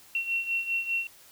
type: beating tone pair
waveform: sine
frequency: 2721 / 2726 Hz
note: F7 / F7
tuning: -46 / -43 cents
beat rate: 5 Hz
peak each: -33 / -28 dBFS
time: 0.15-1.07 s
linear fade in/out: 2 ms
effects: white hiss -54 dBFS RMS until 1.31 s